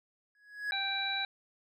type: tone with exponential growth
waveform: triangle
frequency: 1673 Hz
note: G#6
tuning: 12 cents sharp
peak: -27 dBFS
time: 0.35-0.71 s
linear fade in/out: 1 ms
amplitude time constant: 78 ms
type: harmonic tone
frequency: 784 Hz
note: G5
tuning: in tune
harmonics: 1 / 2 / 3 / 5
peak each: -39 / -37 / -38 / -34 dBFS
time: 0.72-1.25 s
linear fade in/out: 2 ms
effects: none